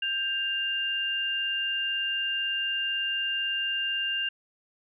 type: tone pair together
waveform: sine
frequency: 1586 / 2798 Hz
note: G6 / F7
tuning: +20 / +3 cents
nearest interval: minor seventh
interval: 983 cents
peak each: -33 / -27 dBFS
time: 0.02-4.29 s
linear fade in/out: 5 ms
effects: none